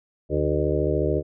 harmonic tone with a mistuned harmonic, 74 Hz, D2, 14 cents sharp, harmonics 1 / 2 / 4 / 5 / 6 / 7 / 8, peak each -27 / -28 / -29 / -26 / -27 / -30 / -29 dBFS, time 0.29-1.23 s, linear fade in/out 50 ms, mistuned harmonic 8, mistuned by +41 cents, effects none

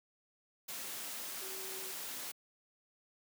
sine tone in noise, 380.1 Hz, F#4, 47 cents sharp, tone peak -50 dBFS, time 1.41-1.92 s, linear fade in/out 10 ms, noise white, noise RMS -43 dBFS, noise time 0.68-2.32 s, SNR -10 dB, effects high-pass 200 Hz 12 dB/octave

